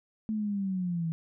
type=linear sweep; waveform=sine; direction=down; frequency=220 to 160.2 Hz; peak=-28 dBFS; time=0.29-1.12 s; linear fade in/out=0 ms; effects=none